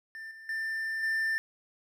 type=tone with level steps; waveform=triangle; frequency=1786 Hz; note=A6; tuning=25 cents sharp; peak=-38 / -44 / -29 / -25 dBFS; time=0.15-1.38 s; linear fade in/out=0 ms; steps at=0.31 / 0.49 / 1.03 s; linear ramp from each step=2 ms; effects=none